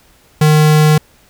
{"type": "tone", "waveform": "square", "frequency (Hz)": 153.1, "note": "D#3", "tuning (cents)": -28, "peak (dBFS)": -7, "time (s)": [0.41, 0.98], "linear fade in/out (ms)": 5, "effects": ["pink hiss -49 dBFS RMS until 1.29 s"]}